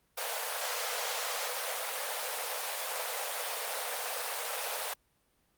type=high-pass noise; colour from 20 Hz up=pink; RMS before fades=-35 dBFS; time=0.17-4.94 s; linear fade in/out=10 ms; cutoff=460 Hz; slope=96 dB/octave; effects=pink hiss -72 dBFS RMS until 5.57 s + Opus 32 kbps